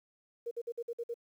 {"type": "tone bursts", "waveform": "sine", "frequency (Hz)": 470, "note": "A#4", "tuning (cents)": 14, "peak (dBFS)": -34, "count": 7, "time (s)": [0.46, 1.142], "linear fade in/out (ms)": 10, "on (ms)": 52, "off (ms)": 53, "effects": ["11-bit"]}